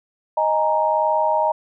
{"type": "chord", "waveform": "sine", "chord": "D# suspended fourth", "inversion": "none", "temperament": "equal", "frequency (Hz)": [622.3, 830.6, 932.3], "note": ["D#5", "G#5", "A#5"], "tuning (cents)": [0, 0, 0], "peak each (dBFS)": [-20, -23, -19], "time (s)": [0.37, 1.52], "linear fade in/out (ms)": 5, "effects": []}